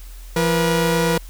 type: tone pair together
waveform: sawtooth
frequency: 170.1 / 482.2 Hz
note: F3 / B4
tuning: -45 / -41 cents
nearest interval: octave + tritone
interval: 1804 cents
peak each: -15 dBFS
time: 0.36-1.18 s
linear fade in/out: 5 ms
effects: added 42 Hz sine -34 dBFS peak until 1.29 s + white hiss -47 dBFS RMS until 1.29 s